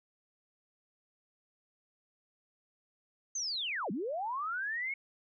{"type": "linear two-way sweep", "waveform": "sine", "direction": "down then up", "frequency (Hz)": [6430, 168.9, 2218], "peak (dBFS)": -33, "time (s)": [3.35, 4.94], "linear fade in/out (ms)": 5, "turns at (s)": 3.91, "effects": []}